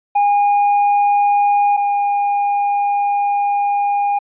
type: tone pair in turn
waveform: triangle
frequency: 816 / 812.1 Hz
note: G#5 / G#5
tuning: -31 / -39 cents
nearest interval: unison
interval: 8 cents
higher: first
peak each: -9 / -12 dBFS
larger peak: first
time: 0.15-1.77 / 1.77-4.19 s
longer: second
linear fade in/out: 10 ms
effects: resampled to 8000 Hz